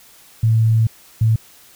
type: tone pair in turn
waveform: sine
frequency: 112 / 111.48 Hz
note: A2 / A2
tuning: +31 / +23 cents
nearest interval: unison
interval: 8 cents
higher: first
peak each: -11 dBFS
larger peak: neither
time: 0.43-0.87 / 1.21-1.36 s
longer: first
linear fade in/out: 5 ms
effects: white hiss -47 dBFS RMS until 1.75 s